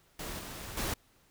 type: noise with level steps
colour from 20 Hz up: pink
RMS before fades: -40 / -43 / -34 dBFS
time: 0.19-0.94 s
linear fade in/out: 5 ms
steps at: 0.39 / 0.77 s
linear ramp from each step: 5 ms
effects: pink hiss -66 dBFS RMS until 1.3 s